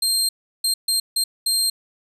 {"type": "tone bursts at uneven times", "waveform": "25% pulse", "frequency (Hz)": 4186, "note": "C8", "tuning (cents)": 0, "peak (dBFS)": -13, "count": 5, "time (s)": [[0.02, 0.29], [0.64, 0.74], [0.88, 1], [1.16, 1.24], [1.46, 1.7]], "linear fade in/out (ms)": 5, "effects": []}